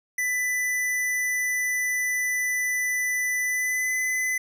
square tone with pitch glide, 1992 to 2016 Hz, B6 to B6, +14 to +35 cents, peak -24 dBFS, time 0.18-4.38 s, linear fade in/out 5 ms, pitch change +21 cents, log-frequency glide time 3.44-3.94 s, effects none

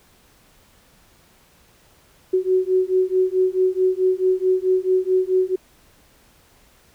sine beating tone pair, 370 / 374.6 Hz, F#4 / F#4, 0 / +21 cents, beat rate 4.6 Hz, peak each -19 dBFS, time 2.33-5.56 s, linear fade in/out 10 ms, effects pink hiss -55 dBFS RMS until 6.94 s

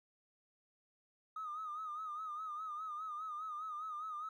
triangle tone with vibrato, 1244.5 Hz, D#6, in tune, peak -37 dBFS, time 1.36-4.29 s, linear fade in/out 5 ms, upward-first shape sine, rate 4.9 Hz, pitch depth 74 cents each way, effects tanh soft clip ceiling -38 dBFS

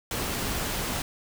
pink noise, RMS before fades -30 dBFS, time 0.11-1.02 s, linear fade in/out 2 ms, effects none

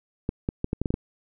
clicks, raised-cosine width 3 ms, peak -12 dBFS, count 8, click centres 0.291 / 0.489 / 0.644 / 0.731 / 0.816 / 0.858 / 0.905 / 0.941 s, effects none

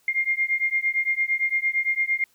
sine beating tone pair, 2114 / 2122.8 Hz, C7 / C7, +17 / +24 cents, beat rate 8.8 Hz, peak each -24 dBFS, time 0.08-2.24 s, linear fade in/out 2 ms, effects white hiss -63 dBFS RMS until 2.34 s

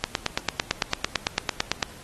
click train, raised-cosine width 0.2 ms, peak -4 dBFS, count 17, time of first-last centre 0.04-1.828 s, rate 8.95 Hz, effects pink hiss -46 dBFS RMS until 2.03 s + AAC 32 kbps

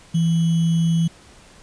sine tone with sample-and-hold, 165.7 Hz, E3, 9 cents sharp, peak -15 dBFS, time 0.14-1.08 s, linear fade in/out 10 ms, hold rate 3150 Hz, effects pink hiss -48 dBFS RMS until 1.62 s + resampled to 22050 Hz

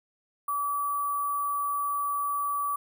sine tone with sample-and-hold, 1148 Hz, D6, 40 cents flat, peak -26 dBFS, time 0.48-2.76 s, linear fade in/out 5 ms, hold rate 11025 Hz, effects none

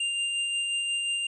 square tone with tremolo, 2794 Hz, F7, in tune, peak -26 dBFS, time 0-1.27 s, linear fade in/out 5 ms, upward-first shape sine, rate 5.6 Hz, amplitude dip 25%, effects resampled to 24000 Hz + 11-bit

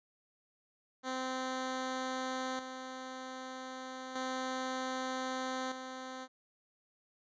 10% pulse tone with tremolo, 259.1 Hz, C4, 17 cents flat, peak -27 dBFS, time 1.03-6.28 s, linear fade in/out 50 ms, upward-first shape square, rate 0.32 Hz, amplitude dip 55%, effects resampled to 16000 Hz

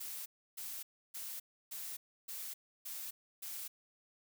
blue noise bursts, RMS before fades -44 dBFS, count 7, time 0-3.68 s, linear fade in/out 10 ms, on 260 ms, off 310 ms, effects none

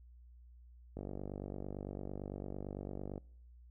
click train, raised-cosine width 2 ms, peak -29 dBFS, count 109, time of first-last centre 0.97-3.179 s, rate 48.9 Hz, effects noise-tail reverb RT60 0.7 s tail -26 dB re dry + added 60 Hz sine -55 dBFS peak until 3.7 s

